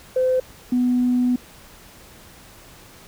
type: tone pair in turn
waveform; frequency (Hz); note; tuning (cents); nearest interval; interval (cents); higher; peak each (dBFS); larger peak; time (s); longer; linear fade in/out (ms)
sine; 513 / 247.9; C5 / B3; -34 / +7; octave + minor second; 1259; first; -15; neither; 0.16-0.4 / 0.72-1.36; second; 5
effects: tanh soft clip ceiling -11 dBFS + pink hiss -46 dBFS RMS until 3.07 s